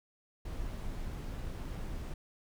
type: noise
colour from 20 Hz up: brown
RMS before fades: -39 dBFS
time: 0.45-2.14 s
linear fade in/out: 5 ms
effects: none